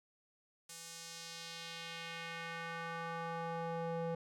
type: tone with band-pass filter sweep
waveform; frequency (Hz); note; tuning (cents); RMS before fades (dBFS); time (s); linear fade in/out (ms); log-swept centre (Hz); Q
square; 166.6; E3; +19; -43; 0.69-4.15; 5; 8200 to 500; 1.3
effects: none